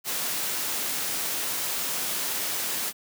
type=noise; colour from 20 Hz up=white; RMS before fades=-29 dBFS; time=0.04-2.93 s; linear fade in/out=50 ms; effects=high-pass 150 Hz 12 dB/octave